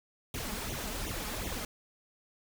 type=noise with flanger; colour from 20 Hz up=pink; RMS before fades=-37 dBFS; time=0.34-1.65 s; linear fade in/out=2 ms; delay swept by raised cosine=0.3 to 4.8 ms; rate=2.7 Hz; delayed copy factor=+0.85; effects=none